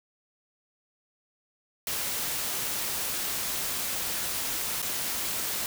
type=noise with dropouts; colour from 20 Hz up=white; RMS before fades=-31 dBFS; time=1.87-5.66 s; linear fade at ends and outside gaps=1 ms; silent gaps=4.819-4.826 s; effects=none